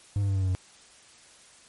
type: tone with pitch steps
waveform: triangle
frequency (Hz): 101.3 / 99.44 / 97.62 / 95.84 / 94.08 / 92.36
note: G#2 / G2 / G2 / G2 / F#2 / F#2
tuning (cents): -43 / +25 / -7 / -39 / +29 / -3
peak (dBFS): -21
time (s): 0.16-0.55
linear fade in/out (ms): 0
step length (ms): 65
effects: white hiss -54 dBFS RMS until 1.68 s + MP3 48 kbps